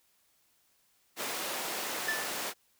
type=high-pass noise; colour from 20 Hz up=pink; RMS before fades=-36 dBFS; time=1.16-2.54 s; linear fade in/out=50 ms; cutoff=420 Hz; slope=12 dB/octave
type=tone with exponential decay; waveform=triangle; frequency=1757 Hz; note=A6; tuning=3 cents flat; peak=-25 dBFS; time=2.08-2.43 s; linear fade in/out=5 ms; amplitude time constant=76 ms
effects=white hiss -70 dBFS RMS until 2.79 s